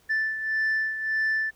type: beating tone pair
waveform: sine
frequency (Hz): 1760 / 1761.7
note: A6 / A6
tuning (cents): 0 / +2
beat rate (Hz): 1.7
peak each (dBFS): -23 / -29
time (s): 0.09-1.51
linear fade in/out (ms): 20
effects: tanh soft clip ceiling -20 dBFS + pink hiss -61 dBFS RMS until 1.55 s